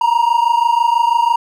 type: tone pair together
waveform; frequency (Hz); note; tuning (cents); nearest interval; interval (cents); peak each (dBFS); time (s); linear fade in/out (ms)
triangle; 927 / 953.1; A#5 / A#5; -10 / +38; unison; 48; -12; 0.01-1.36; 5
effects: none